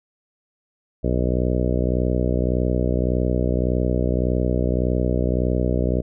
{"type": "harmonic tone", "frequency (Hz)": 61.74, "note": "B1", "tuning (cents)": 0, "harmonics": [1, 2, 3, 4, 5, 6, 7, 8, 9, 10], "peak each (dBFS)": [-22, -25, -27, -28, -29, -30, -30, -31, -32, -32], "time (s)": [1.03, 6.02], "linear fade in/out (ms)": 20, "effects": []}